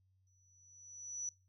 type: tone with exponential growth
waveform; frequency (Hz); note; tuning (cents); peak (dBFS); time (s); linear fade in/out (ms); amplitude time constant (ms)
sine; 5920; F#8; 0; -36; 0.27-1.29; 1; 220
effects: noise-tail reverb RT60 0.3 s tail -22 dB re dry + added 94 Hz sine -70 dBFS peak until 1.48 s